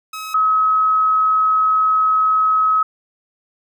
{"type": "tone pair in turn", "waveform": ["sawtooth", "sine"], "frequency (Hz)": [1279, 1279], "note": ["D#6", "D#6"], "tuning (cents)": [47, 47], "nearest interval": "unison", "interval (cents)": 0, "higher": "neither", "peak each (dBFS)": [-23, -12], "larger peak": "second", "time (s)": [[0.13, 0.34], [0.34, 2.83]], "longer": "second", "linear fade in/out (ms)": 5, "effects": []}